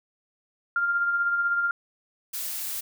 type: tone with tremolo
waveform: sine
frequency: 1396.9 Hz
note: F6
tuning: in tune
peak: -20 dBFS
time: 0.76-1.71 s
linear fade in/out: 2 ms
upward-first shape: sine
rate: 16 Hz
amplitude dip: 40%
type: noise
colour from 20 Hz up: blue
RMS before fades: -32 dBFS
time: 2.33-2.81 s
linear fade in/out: 10 ms
effects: none